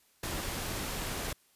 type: noise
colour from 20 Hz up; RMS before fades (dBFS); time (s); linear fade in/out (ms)
pink; -36; 0.23-1.33; 5
effects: white hiss -67 dBFS RMS until 1.55 s + resampled to 32000 Hz